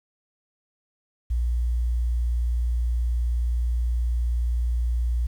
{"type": "tone", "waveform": "sine", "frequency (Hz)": 59.5, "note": "A#1", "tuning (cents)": 36, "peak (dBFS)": -20, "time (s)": [1.3, 5.27], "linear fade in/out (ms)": 10, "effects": ["tanh soft clip ceiling -16 dBFS", "9-bit"]}